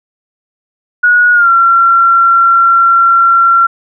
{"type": "tone with pitch glide", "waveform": "sine", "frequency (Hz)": [1455, 1365.4], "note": ["F#6", "F6"], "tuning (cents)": [-29, -40], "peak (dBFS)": -4, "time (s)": [1.03, 3.67], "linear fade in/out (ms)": 10, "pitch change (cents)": -111, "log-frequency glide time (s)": [1.33, 1.49], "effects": []}